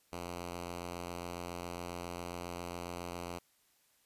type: tone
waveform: 5% pulse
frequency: 87.31 Hz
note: F2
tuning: in tune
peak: -29 dBFS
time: 0.12-3.39 s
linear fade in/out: 10 ms
effects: white hiss -71 dBFS RMS until 4.05 s + resampled to 32000 Hz